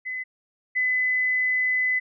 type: tone pair in turn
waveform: sine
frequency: 2021 / 2012 Hz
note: B6 / B6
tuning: +39 / +32 cents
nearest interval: unison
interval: 7 cents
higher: first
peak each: -28 / -20 dBFS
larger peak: second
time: 0.05-0.24 / 0.75-2 s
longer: second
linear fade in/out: 20 ms
effects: none